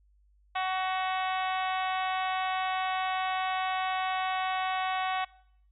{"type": "harmonic tone with a mistuned harmonic", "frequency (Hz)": 374.6, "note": "F#4", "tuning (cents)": 21, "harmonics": [2, 3, 4, 5, 6, 7, 8, 9, 10], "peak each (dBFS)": [-30, -34, -39, -40, -40, -41, -44, -44, -46], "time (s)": [0.55, 5.25], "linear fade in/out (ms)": 10, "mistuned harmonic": 6, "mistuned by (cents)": -25, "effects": ["noise-tail reverb RT60 0.7 s tail -22 dB re dry", "added 50 Hz sine -61 dBFS peak until 5.71 s"]}